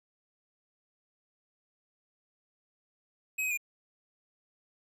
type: tone with pitch steps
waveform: square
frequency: 2541 / 2523 / 2423 Hz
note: D#7 / D#7 / D#7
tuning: +36 / +23 / -47 cents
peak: -30 dBFS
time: 3.38-3.575 s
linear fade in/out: 10 ms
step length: 65 ms
effects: none